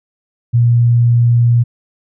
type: tone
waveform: sine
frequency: 119 Hz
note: A#2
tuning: 36 cents sharp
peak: -7 dBFS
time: 0.53-1.64 s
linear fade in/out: 20 ms
effects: none